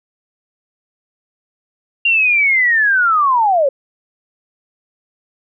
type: linear sweep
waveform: sine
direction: down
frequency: 2794 to 522 Hz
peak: -10 dBFS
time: 2.05-3.69 s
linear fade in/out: 5 ms
effects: none